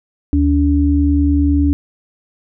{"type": "tone pair together", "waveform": "sine", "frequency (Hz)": [75.8, 286], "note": ["D#2", "D4"], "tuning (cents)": [-45, -46], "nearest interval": "octave + major seventh", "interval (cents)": 2299, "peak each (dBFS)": -13, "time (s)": [0.33, 1.73], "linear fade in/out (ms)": 0, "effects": []}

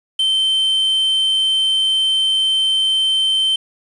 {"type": "tone", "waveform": "triangle", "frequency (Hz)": 3101, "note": "G7", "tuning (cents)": -19, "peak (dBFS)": -12, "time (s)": [0.19, 3.56], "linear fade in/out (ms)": 5, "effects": ["resampled to 24000 Hz", "7-bit"]}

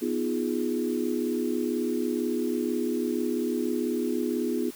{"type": "chord", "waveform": "sine", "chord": "F half-diminished seventh", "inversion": "second", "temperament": "equal", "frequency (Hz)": [246.9, 311.1, 349.2, 415.3], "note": ["Cb4", "Eb4", "F4", "Ab4"], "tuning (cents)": [0, 0, 0, 0], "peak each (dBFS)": [-29, -32, -30, -32], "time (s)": [0.01, 4.71], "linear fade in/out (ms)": 20, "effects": ["white hiss -47 dBFS RMS until 4.75 s"]}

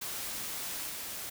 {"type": "noise with level steps", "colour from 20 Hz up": "white", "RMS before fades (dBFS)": [-38, -40], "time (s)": [0.01, 1.3], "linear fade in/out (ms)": 10, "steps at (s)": 0.88, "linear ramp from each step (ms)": 20, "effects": []}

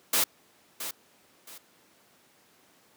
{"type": "noise with echo", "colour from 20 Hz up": "white", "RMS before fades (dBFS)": -24, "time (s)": [0.13, 0.24], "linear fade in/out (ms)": 5, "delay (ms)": 670, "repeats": 2, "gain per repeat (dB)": -11, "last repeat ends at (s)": 1.58, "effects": ["pink hiss -61 dBFS RMS until 2.96 s", "high-pass 200 Hz 12 dB/octave"]}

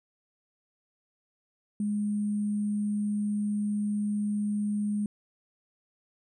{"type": "tone with sample-and-hold", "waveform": "sine", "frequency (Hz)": 207.7, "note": "G#3", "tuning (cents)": 0, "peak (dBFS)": -26, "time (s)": [1.8, 5.06], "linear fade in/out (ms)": 2, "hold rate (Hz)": 8820, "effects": ["resampled to 24000 Hz"]}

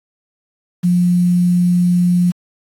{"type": "tone with quantisation", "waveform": "sine", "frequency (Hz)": 177.1, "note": "F3", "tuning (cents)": 24, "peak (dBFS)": -10, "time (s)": [0.83, 2.32], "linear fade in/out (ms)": 20, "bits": 6, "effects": ["AAC 64 kbps"]}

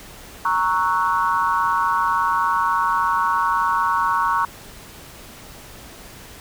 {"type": "chord", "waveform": "sine", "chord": "F# dominant seventh", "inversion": "first", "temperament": "equal", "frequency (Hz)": [932.3, 1108.7, 1318.5, 1480], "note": ["A#5", "C#6", "E6", "F#6"], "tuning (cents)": [0, 0, 0, 0], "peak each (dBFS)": [-21, -20, -26, -26], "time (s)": [0.45, 4.45], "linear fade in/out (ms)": 2, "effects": ["pink hiss -41 dBFS RMS until 6.4 s"]}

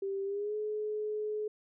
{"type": "tone with pitch glide", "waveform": "sine", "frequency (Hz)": [392, 425], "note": ["G4", "G#4"], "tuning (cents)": [0, 40], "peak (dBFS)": -32, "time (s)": [0.02, 1.48], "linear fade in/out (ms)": 5, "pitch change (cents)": 140, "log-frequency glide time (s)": [0.24, 0.55], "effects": []}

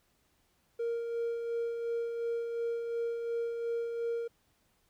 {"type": "tone with tremolo", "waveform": "triangle", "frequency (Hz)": 466.2, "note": "A#4", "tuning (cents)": 0, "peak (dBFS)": -27, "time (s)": [0.79, 4.28], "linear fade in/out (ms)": 10, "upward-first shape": "sine", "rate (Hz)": 2.8, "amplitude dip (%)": 45, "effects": ["tanh soft clip ceiling -25 dBFS", "pink hiss -72 dBFS RMS until 4.89 s"]}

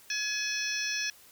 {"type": "harmonic tone with a mistuned harmonic", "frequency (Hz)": 845, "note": "G#5", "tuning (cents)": 30, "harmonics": [2, 3, 4, 5, 6, 7], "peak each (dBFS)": [-35, -35, -40, -41, -36, -37], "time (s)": [0.1, 1.1], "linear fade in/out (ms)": 2, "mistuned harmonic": 6, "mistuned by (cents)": 97, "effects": ["white hiss -56 dBFS RMS until 1.31 s"]}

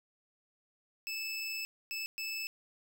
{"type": "tone bursts at uneven times", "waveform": "25% pulse", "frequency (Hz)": 2623, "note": "E7", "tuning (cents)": -9, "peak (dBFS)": -32, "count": 3, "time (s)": [[1.07, 1.65], [1.91, 2.06], [2.18, 2.47]], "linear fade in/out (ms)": 0, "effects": []}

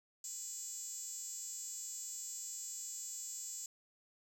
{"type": "tone with high-pass filter", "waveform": "5% pulse", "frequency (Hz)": 494.1, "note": "B4", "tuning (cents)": 1, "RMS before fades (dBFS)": -45, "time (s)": [0.24, 3.66], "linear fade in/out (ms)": 2, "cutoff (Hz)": 7400, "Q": 9.5, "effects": []}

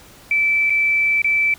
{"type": "tone with dropouts", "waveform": "sine", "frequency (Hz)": 2321, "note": "D7", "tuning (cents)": -21, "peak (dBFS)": -14, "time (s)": [0.31, 1.54], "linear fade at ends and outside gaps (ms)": 2, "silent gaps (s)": [[0.698, 0.703], [1.219, 1.244]], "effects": ["pink hiss -45 dBFS RMS until 1.58 s"]}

